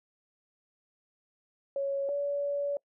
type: tone pair in turn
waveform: sine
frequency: 554.4 / 570.3 Hz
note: C#5 / C#5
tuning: 0 / +49 cents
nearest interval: unison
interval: 49 cents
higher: second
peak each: -28 dBFS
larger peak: neither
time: 1.76-2.09 / 2.09-2.77 s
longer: second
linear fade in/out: 2 ms
effects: noise-tail reverb RT60 0.1 s tail -24 dB re dry